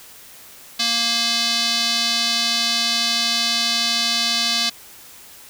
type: tone with band-pass filter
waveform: square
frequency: 233.1 Hz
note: A#3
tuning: in tune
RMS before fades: -20 dBFS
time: 0.79-4.7 s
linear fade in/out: 10 ms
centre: 4300 Hz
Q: 2.8
effects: white hiss -43 dBFS RMS until 5.49 s